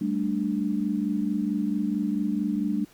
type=chord; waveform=sine; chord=G suspended second; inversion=none; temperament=just; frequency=196 / 220.5 / 294 Hz; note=G3 / A3 / D4; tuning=0 / +4 / +2 cents; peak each=-28 dBFS; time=0.01-2.85 s; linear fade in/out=5 ms; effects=pink hiss -56 dBFS RMS until 2.93 s